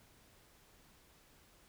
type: silence
effects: pink hiss -65 dBFS RMS until 1.68 s